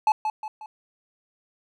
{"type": "tone with echo", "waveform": "triangle", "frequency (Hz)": 863, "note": "A5", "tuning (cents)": -34, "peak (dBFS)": -14, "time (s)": [0.07, 0.12], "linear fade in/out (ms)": 2, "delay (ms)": 180, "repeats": 3, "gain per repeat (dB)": -7, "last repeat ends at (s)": 0.66, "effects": []}